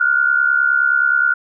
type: tone pair together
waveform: sine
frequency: 1410.4 / 1480 Hz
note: F6 / F#6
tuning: +17 / 0 cents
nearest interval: minor second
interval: 83 cents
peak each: -14 / -16 dBFS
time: 0-1.34 s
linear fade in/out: 10 ms
effects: none